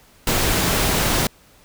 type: noise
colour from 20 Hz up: pink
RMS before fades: -19 dBFS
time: 0.27-1.27 s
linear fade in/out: 2 ms
effects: pink hiss -52 dBFS RMS until 1.64 s